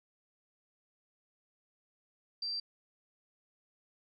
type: tone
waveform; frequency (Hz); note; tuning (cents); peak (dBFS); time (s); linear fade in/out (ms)
sine; 4699; D8; 0; -34; 2.42-2.6; 5
effects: none